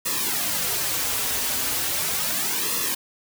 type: noise with flanger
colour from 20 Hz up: white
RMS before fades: -25 dBFS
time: 0.05-2.95 s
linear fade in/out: 10 ms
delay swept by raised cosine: 1.3 to 5.9 ms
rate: 0.37 Hz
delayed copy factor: -0.9
effects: none